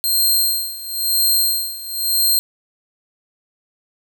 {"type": "tone with tremolo", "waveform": "10% pulse", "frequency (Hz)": 4186, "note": "C8", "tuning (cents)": 0, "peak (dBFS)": -6, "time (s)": [0.04, 2.39], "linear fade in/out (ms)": 0, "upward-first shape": "sine", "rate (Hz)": 0.99, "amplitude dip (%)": 85, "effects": ["8-bit"]}